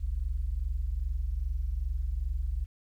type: tone pair together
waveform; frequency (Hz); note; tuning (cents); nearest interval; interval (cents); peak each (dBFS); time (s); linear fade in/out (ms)
sine; 45.12 / 67.6; F#1 / C#2; -43 / -43; perfect fifth; 700; -30 / -30; 0-2.66; 20
effects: tanh soft clip ceiling -23 dBFS + 11-bit